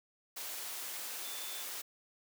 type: tone in noise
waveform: sine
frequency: 3520 Hz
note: A7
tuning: in tune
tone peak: -48 dBFS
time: 1.24-1.64 s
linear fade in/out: 10 ms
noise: white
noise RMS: -42 dBFS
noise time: 0.36-1.82 s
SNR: -9 dB
effects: high-pass 400 Hz 12 dB/octave